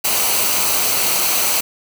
white noise with comb filter, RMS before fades -17 dBFS, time 0.04-1.61 s, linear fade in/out 10 ms, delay 0.57 ms, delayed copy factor -0.5, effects none

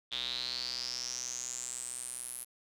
square tone with band-pass filter sweep, 62.1 Hz, B1, 10 cents sharp, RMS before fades -39 dBFS, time 0.11-2.45 s, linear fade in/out 20 ms, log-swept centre 3500 to 11000 Hz, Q 9.2, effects none

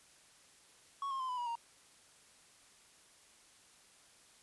triangle tone with pitch steps, 1108.7 / 1070.9 / 1034.5 / 999.2 / 965.2 / 932.3 Hz, C#6 / C6 / C6 / B5 / B5 / A#5, 0 / +40 / -20 / +20 / -40 / 0 cents, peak -34 dBFS, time 1.02-1.554 s, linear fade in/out 2 ms, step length 89 ms, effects white hiss -63 dBFS RMS until 4.42 s + resampled to 24000 Hz

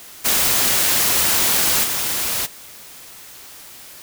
white noise with level steps, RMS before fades -17 / -22 dBFS, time 0.24-2.47 s, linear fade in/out 20 ms, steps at 1.83 s, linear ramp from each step 20 ms, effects white hiss -40 dBFS RMS until 4.02 s

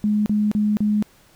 sine tone bursts, 210 Hz, G#3, 19 cents sharp, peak -16 dBFS, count 4, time 0.04-1.025 s, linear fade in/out 0 ms, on 220 ms, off 35 ms, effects pink hiss -54 dBFS RMS until 1.35 s

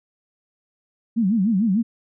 sine tone with vibrato, 207.7 Hz, G#3, in tune, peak -16 dBFS, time 1.16-1.83 s, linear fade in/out 20 ms, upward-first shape sine, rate 6.7 Hz, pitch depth 220 cents each way, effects none

